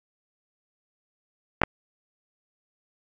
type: clicks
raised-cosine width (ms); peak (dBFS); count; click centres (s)
0.5; -4; 2; 1.617 / 1.635
effects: AAC 64 kbps